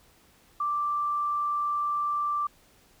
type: tone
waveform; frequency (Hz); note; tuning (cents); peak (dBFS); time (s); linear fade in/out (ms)
sine; 1174.7; D6; 0; -25; 0.6-2.47; 5
effects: pink hiss -60 dBFS RMS until 3 s